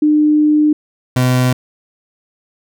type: tone pair in turn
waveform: sine / 30% pulse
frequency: 301.7 / 126.58 Hz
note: D4 / B2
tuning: +47 / +43 cents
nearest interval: octave + minor third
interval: 1504 cents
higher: first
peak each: -8 dBFS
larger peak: neither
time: 0.02-0.73 / 1.16-1.53 s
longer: first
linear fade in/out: 5 ms
effects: none